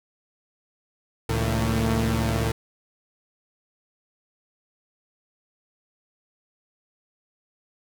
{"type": "tone cluster", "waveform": "sawtooth", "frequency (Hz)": [70.5, 112.5, 159.2, 225.8], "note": ["C#2", "A2", "D#3", "A3"], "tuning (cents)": [30, 39, 40, 45], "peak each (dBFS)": [-23, -21, -28, -24], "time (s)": [1.29, 2.52], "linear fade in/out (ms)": 5, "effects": []}